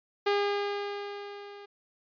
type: tone with level ramp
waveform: sawtooth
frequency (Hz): 405.9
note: G#4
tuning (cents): -40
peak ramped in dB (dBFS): -19 to -41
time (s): 0.26-1.66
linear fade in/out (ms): 10
effects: resampled to 11025 Hz